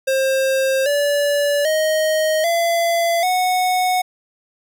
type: tone with pitch steps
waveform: square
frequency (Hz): 532 / 576.8 / 625.4 / 678.1 / 735.2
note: C5 / D5 / D#5 / E5 / F#5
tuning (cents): +29 / -31 / +9 / +49 / -11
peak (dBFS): -16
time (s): 0.07-4.02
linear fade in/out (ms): 10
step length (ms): 790
effects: none